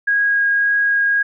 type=tone with vibrato; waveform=sine; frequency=1640 Hz; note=G#6; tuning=22 cents flat; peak=-13 dBFS; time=0.07-1.23 s; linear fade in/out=10 ms; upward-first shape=triangle; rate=1.8 Hz; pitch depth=8 cents each way; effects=none